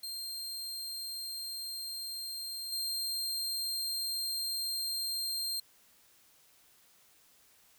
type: tone with level steps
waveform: sawtooth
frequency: 4186 Hz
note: C8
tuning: in tune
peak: -35 / -30 dBFS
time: 0.03-5.6 s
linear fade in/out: 5 ms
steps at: 2.72 s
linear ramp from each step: 5 ms
effects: white hiss -64 dBFS RMS until 7.78 s